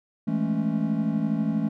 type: chord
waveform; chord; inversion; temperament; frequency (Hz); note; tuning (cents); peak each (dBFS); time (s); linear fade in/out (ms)
triangle; A major seventh; second; equal; 164.81 / 207.7 / 220 / 277.2; E3 / G#3 / A3 / C#4; 0 / 0 / 0 / 0; -27 / -27 / -24 / -28; 0.27-1.69; 10
effects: none